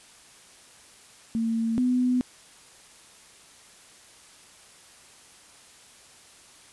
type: tone pair in turn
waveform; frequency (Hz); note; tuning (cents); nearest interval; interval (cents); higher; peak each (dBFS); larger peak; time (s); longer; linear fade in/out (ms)
sine; 227.1 / 250.3; A#3 / B3; -45 / +23; major second; 168; second; -23 / -20; second; 1.35-1.78 / 1.78-2.21; neither; 0
effects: white hiss -52 dBFS RMS until 6.72 s + resampled to 24000 Hz